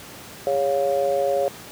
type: tone with amplitude modulation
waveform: sine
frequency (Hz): 556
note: C#5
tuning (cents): +5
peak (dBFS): -14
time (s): 0.47-1.48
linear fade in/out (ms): 0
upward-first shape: sine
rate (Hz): 148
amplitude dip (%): 100
effects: pink hiss -40 dBFS RMS until 1.71 s + high-pass 100 Hz 12 dB/octave